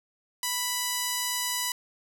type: tone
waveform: 5% pulse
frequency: 987.8 Hz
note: B5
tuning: in tune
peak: -15 dBFS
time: 0.43-1.72 s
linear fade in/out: 2 ms
effects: none